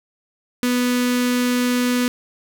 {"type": "tone with notch filter", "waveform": "sawtooth", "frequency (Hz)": 246.9, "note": "B3", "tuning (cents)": 0, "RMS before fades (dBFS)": -19, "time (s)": [0.63, 2.08], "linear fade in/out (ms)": 0, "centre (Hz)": 740, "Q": 0.97, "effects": []}